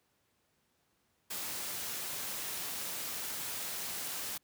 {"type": "noise", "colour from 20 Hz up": "white", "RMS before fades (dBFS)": -39, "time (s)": [1.3, 4.38], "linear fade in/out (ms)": 10, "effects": ["pink hiss -75 dBFS RMS until 4.43 s", "high-pass 80 Hz 12 dB/octave"]}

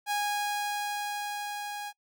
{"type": "tone with level ramp", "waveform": "sawtooth", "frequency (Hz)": 824, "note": "G#5", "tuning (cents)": -14, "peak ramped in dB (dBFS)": [-23, -32], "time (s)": [0.06, 1.93], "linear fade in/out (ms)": 50, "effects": ["noise-tail reverb RT60 0.1 s tail -24 dB re dry"]}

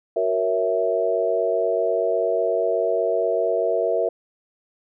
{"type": "chord", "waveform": "sine", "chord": "F# dominant seventh", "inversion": "none", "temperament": "equal", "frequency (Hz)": [370, 466.2, 554.4, 659.3], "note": ["F#4", "A#4", "C#5", "E5"], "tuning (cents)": [0, 0, 0, 0], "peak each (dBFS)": [-27, -23, -27, -22], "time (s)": [0.16, 4.09], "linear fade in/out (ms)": 5, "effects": []}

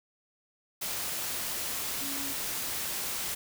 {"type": "tone in noise", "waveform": "sine", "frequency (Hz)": 277.2, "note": "C#4", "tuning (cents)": 0, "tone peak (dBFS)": -41, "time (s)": [2.01, 2.33], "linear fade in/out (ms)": 10, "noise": "white", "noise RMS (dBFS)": -34, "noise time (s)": [0.81, 3.35], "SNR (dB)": -10, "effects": []}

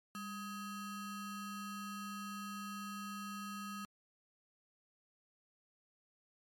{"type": "ring-modulated tone", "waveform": "square", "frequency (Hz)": 731, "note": "F#5", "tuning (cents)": -21, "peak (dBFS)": -40, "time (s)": [0.15, 3.85], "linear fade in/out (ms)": 0, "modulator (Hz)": 530, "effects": ["MP3 64 kbps"]}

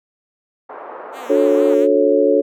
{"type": "band-pass noise", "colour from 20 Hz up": "pink", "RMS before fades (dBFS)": -33, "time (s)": [0.69, 1.75], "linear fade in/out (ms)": 10, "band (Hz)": [440, 1300], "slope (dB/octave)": 24}
{"type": "tone with vibrato", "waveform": "5% pulse", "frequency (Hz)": 246.9, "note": "B3", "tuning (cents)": 0, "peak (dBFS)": -24, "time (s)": [1.12, 1.88], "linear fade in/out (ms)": 50, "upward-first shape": "sine", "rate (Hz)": 4.2, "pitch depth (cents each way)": 140}
{"type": "chord", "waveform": "sine", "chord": "D major seventh", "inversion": "none", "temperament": "just", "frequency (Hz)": [293.7, 367.1, 440.5, 550.6], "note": ["D4", "F#4", "A4", "C#5"], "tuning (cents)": [0, -14, 2, -12], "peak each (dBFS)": [-18, -19, -15, -15], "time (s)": [1.29, 2.42], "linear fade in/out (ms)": 20}
{"effects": []}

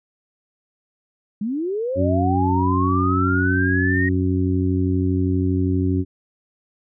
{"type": "linear sweep", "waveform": "sine", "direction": "up", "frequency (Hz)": [196.3, 1881], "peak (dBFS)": -21, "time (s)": [1.41, 4.09], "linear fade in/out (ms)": 5}
{"type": "harmonic tone", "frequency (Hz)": 92.5, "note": "F#2", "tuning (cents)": 0, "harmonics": [1, 2, 3, 4], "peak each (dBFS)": [-20, -26, -21, -27], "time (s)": [1.95, 6.05], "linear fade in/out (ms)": 50}
{"effects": []}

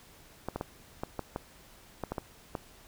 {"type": "clicks", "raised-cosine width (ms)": 1, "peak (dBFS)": -19, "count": 10, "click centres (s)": [0.486, 0.56, 0.611, 1.035, 1.193, 1.361, 2.037, 2.12, 2.182, 2.552], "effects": ["pink hiss -56 dBFS RMS until 2.87 s"]}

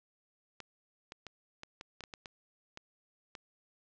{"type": "clicks", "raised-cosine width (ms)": 0.2, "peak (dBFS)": -27, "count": 11, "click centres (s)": [0.603, 1.121, 1.267, 1.634, 1.811, 2.007, 2.038, 2.138, 2.258, 2.774, 3.352], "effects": ["low-pass 7000 Hz 12 dB/octave"]}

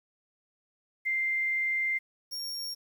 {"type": "tone pair in turn", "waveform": ["sine", "40% pulse"], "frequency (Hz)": [2093, 5549], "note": ["C7", "F8"], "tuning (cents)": [0, -12], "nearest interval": "octave + perfect fourth", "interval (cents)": 1688, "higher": "second", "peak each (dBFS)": [-26, -33], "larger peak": "first", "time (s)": [[1.05, 1.99], [2.31, 2.75]], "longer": "first", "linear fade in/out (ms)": 20, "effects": ["10-bit"]}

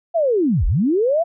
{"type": "linear two-way sweep", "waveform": "sine", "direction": "down then up", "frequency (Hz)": [698.5, 30.21, 698.5], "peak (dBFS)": -14, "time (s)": [0.14, 1.24], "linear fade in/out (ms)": 20, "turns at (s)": 0.66, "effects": []}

